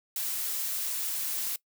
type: noise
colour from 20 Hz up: blue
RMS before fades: -32 dBFS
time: 0.16-1.56 s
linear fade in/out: 2 ms
effects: noise-tail reverb RT60 0.1 s tail -21 dB re dry